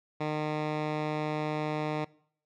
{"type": "tone", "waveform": "10% pulse", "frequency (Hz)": 152.5, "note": "D#3", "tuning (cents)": -34, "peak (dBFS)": -21, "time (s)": [0.2, 2.05], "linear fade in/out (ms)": 10, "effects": ["noise-tail reverb RT60 0.6 s tail -22 dB re dry", "low-pass 3000 Hz 12 dB/octave"]}